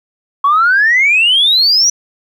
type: exponential sweep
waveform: sine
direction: up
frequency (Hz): 1097 to 5920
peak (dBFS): -6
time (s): 0.44-1.9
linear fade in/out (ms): 5
effects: tanh soft clip ceiling -3 dBFS + 8-bit